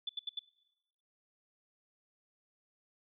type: tone bursts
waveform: sine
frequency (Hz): 3481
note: A7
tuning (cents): -19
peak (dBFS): -34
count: 4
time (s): 0.07-0.393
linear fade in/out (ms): 5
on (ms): 23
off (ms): 77
effects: noise-tail reverb RT60 0.9 s tail -19 dB re dry